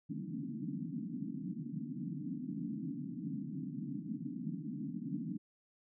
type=band-pass noise; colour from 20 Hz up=white; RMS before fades=-41 dBFS; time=0.09-5.38 s; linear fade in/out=10 ms; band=140 to 300 Hz; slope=96 dB/octave; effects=none